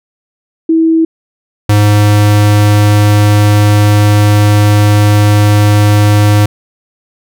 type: tone pair in turn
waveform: sine / square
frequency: 324.6 / 104.09 Hz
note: E4 / G#2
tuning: -27 / +4 cents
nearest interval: octave + minor sixth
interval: 1969 cents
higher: first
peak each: -5 dBFS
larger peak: neither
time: 0.69-1.05 / 1.69-6.46 s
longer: second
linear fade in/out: 5 ms
effects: none